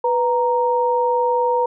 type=tone pair together; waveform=sine; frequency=493.9 / 932.3 Hz; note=B4 / A#5; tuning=0 / 0 cents; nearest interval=major seventh; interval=1100 cents; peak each=-18 dBFS; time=0.04-1.66 s; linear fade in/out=5 ms; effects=none